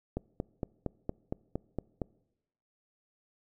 click train, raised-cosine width 2 ms, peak -19 dBFS, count 9, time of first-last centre 0.17-2.018 s, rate 4.33 Hz, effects noise-tail reverb RT60 0.9 s tail -24 dB re dry

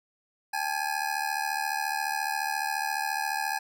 25% pulse ring-modulated tone, 830.6 Hz, G#5, in tune, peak -21 dBFS, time 0.53-3.59 s, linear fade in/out 10 ms, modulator 37.2 Hz, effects none

